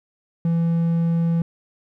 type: tone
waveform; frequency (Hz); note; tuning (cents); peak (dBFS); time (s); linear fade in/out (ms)
triangle; 167.3; E3; +26; -15; 0.45-1.42; 2
effects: none

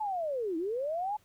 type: linear two-way sweep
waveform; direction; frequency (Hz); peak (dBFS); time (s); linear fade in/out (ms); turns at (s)
sine; down then up; 880 to 311.6 to 864; -30; 0-1.17; 10; 0.57
effects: pink hiss -66 dBFS RMS until 1.24 s

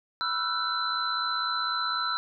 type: tone cluster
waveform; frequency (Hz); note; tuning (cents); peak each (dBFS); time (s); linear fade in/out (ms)
sine; 983 / 1329 / 1433 / 1509 / 4032; B5 / E6 / F6 / F#6 / B7; -8 / +14 / +44 / +34 / +35; -37 / -29 / -37 / -37 / -31; 0.21-2.17; 0
effects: none

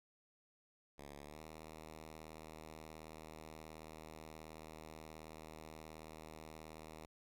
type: tone with pitch glide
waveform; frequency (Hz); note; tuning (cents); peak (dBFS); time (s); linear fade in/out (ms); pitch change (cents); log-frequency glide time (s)
5% pulse; 71.7 to 78.64; D2 to D#2; -41 to +19; -40; 0.98-7.06; 5; +160; 1.18-1.42
effects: none

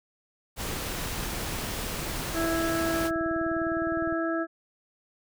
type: noise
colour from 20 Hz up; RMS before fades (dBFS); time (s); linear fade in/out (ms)
pink; -33; 0.56-3.11; 50
type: click train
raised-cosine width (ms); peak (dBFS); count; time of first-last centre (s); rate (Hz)
5; -29; 60; 1.13-4.125; 19.7
type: harmonic tone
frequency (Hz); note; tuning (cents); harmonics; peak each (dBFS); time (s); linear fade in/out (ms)
329.6; E4; 0; 1 / 2 / 4 / 5; -28 / -31 / -34 / -35; 2.33-4.47; 50
effects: none

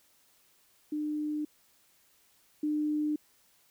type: tone pair in turn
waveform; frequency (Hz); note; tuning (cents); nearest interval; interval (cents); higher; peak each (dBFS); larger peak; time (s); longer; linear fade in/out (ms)
sine; 301.1 / 301.1; D4 / D4; +43 / +43; unison; 0; neither; -30 / -27; second; 0.92-1.45 / 2.63-3.16; neither; 5
effects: white hiss -66 dBFS RMS until 3.7 s

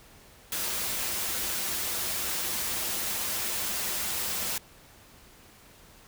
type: noise with comb filter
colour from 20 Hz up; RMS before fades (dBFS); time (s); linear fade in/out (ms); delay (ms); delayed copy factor
white; -31; 0.52-4.58; 2; 7.1; -0.5
effects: pink hiss -54 dBFS RMS until 6.07 s

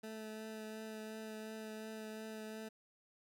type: tone with vibrato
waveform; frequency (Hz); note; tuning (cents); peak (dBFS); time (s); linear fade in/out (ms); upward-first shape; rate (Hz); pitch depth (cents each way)
20% pulse; 218.2; A3; -14; -40; 0.03-2.69; 10; triangle; 2.8; 15
effects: none

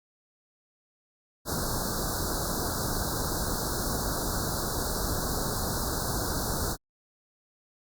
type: band-stop noise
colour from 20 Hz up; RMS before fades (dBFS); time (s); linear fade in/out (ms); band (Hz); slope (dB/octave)
pink; -30; 1.45-6.77; 50; 1600 to 3900; 96
effects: Opus 48 kbps

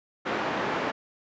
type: band-pass noise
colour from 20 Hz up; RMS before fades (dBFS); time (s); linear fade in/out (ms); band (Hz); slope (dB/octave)
pink; -29; 0.25-0.92; 20; 300 to 1900; 12
effects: resampled to 16000 Hz

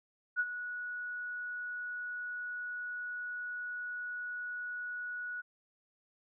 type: tone with ADSR envelope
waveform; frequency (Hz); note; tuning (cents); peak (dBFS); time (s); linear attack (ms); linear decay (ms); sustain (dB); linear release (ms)
sine; 1465; F#6; -18; -26; 0.36-5.42; 37; 47; -11; 21
effects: none

